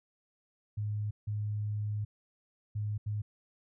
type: tone bursts at uneven times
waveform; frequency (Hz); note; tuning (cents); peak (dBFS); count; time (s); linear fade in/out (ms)
sine; 105; G#2; +19; -31; 4; 0.77-1.11 / 1.27-2.05 / 2.75-2.98 / 3.06-3.22; 10
effects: none